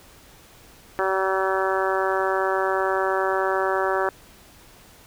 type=harmonic tone; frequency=190.8 Hz; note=G3; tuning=47 cents flat; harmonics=2 / 3 / 4 / 5 / 6 / 7 / 8 / 9; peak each=-25 / -27 / -28 / -29 / -30 / -30 / -31 / -32 dBFS; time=0.99-4.09 s; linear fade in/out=0 ms; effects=pink hiss -50 dBFS RMS until 5.06 s